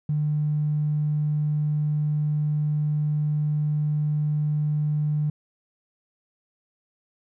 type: tone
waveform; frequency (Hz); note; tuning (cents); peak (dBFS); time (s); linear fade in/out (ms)
triangle; 150; D3; +37; -17; 0.09-5.3; 5
effects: tanh soft clip ceiling -19 dBFS